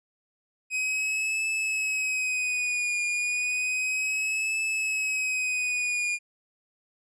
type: tone with vibrato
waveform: 45% pulse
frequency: 2518 Hz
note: D#7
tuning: 20 cents sharp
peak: -25 dBFS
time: 0.7-6.19 s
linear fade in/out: 50 ms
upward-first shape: triangle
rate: 0.32 Hz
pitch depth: 66 cents each way
effects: resampled to 22050 Hz